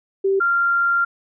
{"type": "tone pair in turn", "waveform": "sine", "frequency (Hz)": [389.3, 1387.3], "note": ["G4", "F6"], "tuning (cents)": [-12, -12], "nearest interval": "octave + minor seventh", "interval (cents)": 2200, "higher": "second", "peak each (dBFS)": -15, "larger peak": "neither", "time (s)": [[0.24, 0.4], [0.4, 1.05]], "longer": "second", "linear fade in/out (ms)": 10, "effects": []}